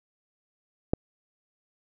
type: click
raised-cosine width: 2 ms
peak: -9 dBFS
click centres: 0.935 s
effects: none